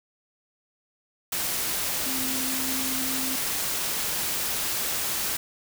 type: tone in noise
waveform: sine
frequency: 261.6 Hz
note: C4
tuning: in tune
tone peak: -33 dBFS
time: 2.06-3.36 s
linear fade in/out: 5 ms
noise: white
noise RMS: -28 dBFS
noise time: 1.32-5.37 s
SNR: -8 dB
effects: none

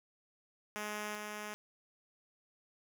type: tone pair in turn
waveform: 5% pulse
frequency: 210.3 / 210.3 Hz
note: G#3 / G#3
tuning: +22 / +22 cents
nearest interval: unison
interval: 0 cents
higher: neither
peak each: -27 / -30 dBFS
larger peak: first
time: 0.76-1.15 / 1.15-1.54 s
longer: neither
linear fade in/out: 0 ms
effects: none

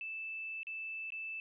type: tone with dropouts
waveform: sine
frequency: 2637 Hz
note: E7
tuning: in tune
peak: -39 dBFS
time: 0.01-1.4 s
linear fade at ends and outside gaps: 1 ms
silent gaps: 0.632-0.669 / 1.104-1.121 s
effects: none

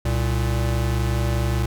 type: tone pair together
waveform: square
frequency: 64.92 / 116.54 Hz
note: C2 / A#2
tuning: -13 / 0 cents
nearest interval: minor seventh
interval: 1013 cents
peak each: -23 / -23 dBFS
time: 0.05-1.66 s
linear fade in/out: 5 ms
effects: none

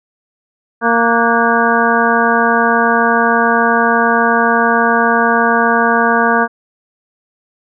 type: harmonic tone with a mistuned harmonic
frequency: 231.7 Hz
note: A#3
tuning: 10 cents flat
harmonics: 1 / 2 / 3 / 4 / 5 / 6 / 7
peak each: -17 / -17 / -17 / -17 / -17 / -17 / -17 dBFS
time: 0.81-6.48 s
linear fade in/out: 50 ms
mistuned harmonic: 6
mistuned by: +87 cents
effects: none

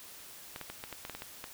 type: clicks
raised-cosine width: 0.3 ms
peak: -24 dBFS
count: 10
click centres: 0.561 / 0.613 / 0.7 / 0.839 / 0.927 / 1.051 / 1.097 / 1.15 / 1.221 / 1.441 s
effects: white hiss -50 dBFS RMS until 1.53 s

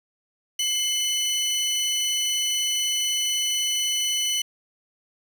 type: tone pair together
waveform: 25% pulse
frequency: 2116 / 2992 Hz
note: C7 / F#7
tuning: +19 / +19 cents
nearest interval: tritone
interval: 600 cents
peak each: -30 / -19 dBFS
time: 0.59-4.42 s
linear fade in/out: 5 ms
effects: none

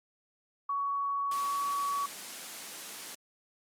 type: tone with pitch glide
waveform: sine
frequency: 1122 to 1129.8 Hz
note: C#6 to C#6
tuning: +21 to +33 cents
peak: -29 dBFS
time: 0.69-2.06 s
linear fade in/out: 5 ms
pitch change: +12 cents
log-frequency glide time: 1.27-1.71 s
type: high-pass noise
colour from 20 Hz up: white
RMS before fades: -42 dBFS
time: 1.31-3.15 s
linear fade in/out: 5 ms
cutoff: 170 Hz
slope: 24 dB/octave
effects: low-pass 12000 Hz 12 dB/octave + Opus 48 kbps

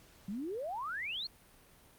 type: exponential sweep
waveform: sine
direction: up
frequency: 184.2 to 4456 Hz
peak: -36 dBFS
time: 0.28-1.27 s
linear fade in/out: 5 ms
effects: pink hiss -61 dBFS RMS until 1.98 s + Opus 48 kbps

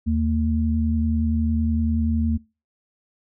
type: tone pair together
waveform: sine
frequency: 79.12 / 226.7 Hz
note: D#2 / A#3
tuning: +30 / -48 cents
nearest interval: octave + tritone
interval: 1822 cents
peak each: -21 dBFS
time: 0.06-2.38 s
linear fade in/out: 20 ms
effects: noise-tail reverb RT60 0.3 s tail -23 dB re dry

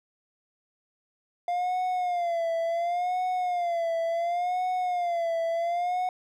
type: tone with vibrato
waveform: triangle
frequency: 698.5 Hz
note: F5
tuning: in tune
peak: -23 dBFS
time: 1.48-6.09 s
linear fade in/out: 2 ms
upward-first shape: sine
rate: 0.7 Hz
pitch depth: 90 cents each way
effects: none

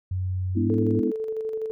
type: tone with pitch glide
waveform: sine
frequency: 92.5 to 106.25 Hz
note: F#2 to G#2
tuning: 0 to +40 cents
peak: -24 dBFS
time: 0.11-1 s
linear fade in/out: 5 ms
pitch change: +240 cents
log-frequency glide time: 0.52-0.74 s
type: chord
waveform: sine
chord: E dominant seventh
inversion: first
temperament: just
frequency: 206 / 247.2 / 296.7 / 329.6 Hz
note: G#3 / B3 / D4 / E4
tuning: -14 / +2 / +18 / 0 cents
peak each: -30 / -25 / -30 / -26 dBFS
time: 0.55-1.12 s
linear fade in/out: 20 ms
type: tone with tremolo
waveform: sine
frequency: 440 Hz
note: A4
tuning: in tune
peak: -25 dBFS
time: 0.7-1.71 s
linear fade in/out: 0 ms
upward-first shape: square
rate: 12 Hz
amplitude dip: 35%
effects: none

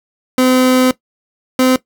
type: tone pair in turn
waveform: 30% pulse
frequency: 255.8 / 257.4 Hz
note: C4 / C4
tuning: -39 / -28 cents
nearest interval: unison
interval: 11 cents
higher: second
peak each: -6 dBFS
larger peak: neither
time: 0.38-0.91 / 1.59-1.76 s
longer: first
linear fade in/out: 2 ms
effects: noise-tail reverb RT60 0.1 s tail -17 dB re dry

